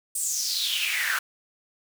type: noise with high-pass filter sweep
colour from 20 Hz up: pink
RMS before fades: -27 dBFS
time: 0.15-1.19 s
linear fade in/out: 5 ms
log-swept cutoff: 8900 to 1400 Hz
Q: 5.8
effects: none